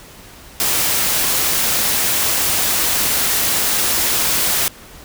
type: noise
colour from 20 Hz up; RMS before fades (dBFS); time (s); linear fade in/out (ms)
white; -17; 0.6-4.68; 0
effects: pink hiss -40 dBFS RMS until 5.04 s